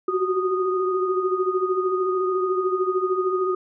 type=tone cluster; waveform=sine; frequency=359 / 371.8 / 385.3 / 1237 Hz; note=F4 / F#4 / G4 / D#6; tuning=+48 / +8 / -30 / -10 cents; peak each=-31 / -22 / -29 / -26 dBFS; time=0.08-3.55 s; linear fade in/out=5 ms; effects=none